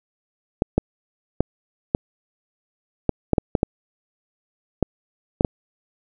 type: clicks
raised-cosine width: 2 ms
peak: -3 dBFS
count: 12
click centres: 0.621 / 0.78 / 1.406 / 1.949 / 3.093 / 3.333 / 3.382 / 3.552 / 3.631 / 4.827 / 5.409 / 5.448 s
effects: none